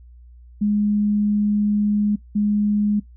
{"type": "tone pair in turn", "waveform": "sine", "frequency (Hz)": [207.7, 207.7], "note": ["G#3", "G#3"], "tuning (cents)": [0, 0], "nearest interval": "unison", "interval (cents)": 0, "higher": "neither", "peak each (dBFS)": -16, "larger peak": "neither", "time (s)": [[0.61, 2.16], [2.35, 3]], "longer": "first", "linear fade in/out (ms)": 10, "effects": ["noise-tail reverb RT60 0.1 s tail -18 dB re dry", "added 60 Hz sine -42 dBFS peak until 3.16 s"]}